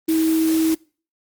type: tone in noise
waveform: sine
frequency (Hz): 321.1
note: E4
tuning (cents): -45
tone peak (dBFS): -15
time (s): 0.08-0.75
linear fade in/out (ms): 10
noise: white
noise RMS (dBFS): -30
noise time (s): 0.08-0.75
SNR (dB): +12
effects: noise-tail reverb RT60 0.4 s tail -24 dB re dry + Opus 24 kbps